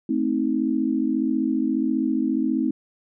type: chord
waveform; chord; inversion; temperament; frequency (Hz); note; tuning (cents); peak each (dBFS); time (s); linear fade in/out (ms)
sine; A diminished; none; equal with one note detuned; 220 / 261.6 / 316.4; A3 / C4 / Eb4; 0 / 0 / +29; -26 / -23 / -24; 0.09-2.71; 5
effects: none